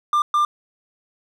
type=tone bursts at uneven times; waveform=triangle; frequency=1193 Hz; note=D6; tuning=27 cents sharp; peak=-13 dBFS; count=2; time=0.13-0.22 / 0.34-0.45 s; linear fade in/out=2 ms; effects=none